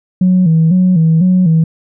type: tone with vibrato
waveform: sine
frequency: 172.3 Hz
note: F3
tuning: 23 cents flat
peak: -5 dBFS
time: 0.21-1.64 s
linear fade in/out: 5 ms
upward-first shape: square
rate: 2 Hz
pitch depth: 110 cents each way
effects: tanh soft clip ceiling -3 dBFS